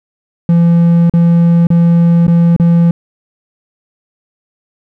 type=tone with dropouts; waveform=triangle; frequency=169.8 Hz; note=F3; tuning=48 cents flat; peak=-3 dBFS; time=0.49-2.91 s; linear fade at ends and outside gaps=2 ms; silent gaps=1.097-1.137 / 1.67-1.703 / 2.268-2.279 / 2.564-2.598 s; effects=none